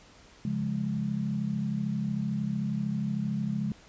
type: chord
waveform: sine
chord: Db major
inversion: none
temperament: equal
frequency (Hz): 138.59 / 174.61 / 207.7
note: Db3 / F3 / Ab3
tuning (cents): 0 / 0 / 0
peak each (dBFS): -33 / -34 / -30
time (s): 0.45-3.72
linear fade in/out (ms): 2
effects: pink hiss -55 dBFS RMS until 3.88 s + resampled to 16000 Hz